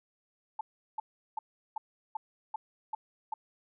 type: tone bursts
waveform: sine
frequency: 874 Hz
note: A5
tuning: 12 cents flat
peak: -31 dBFS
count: 8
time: 0.59-3.34 s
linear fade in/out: 5 ms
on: 20 ms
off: 370 ms
effects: none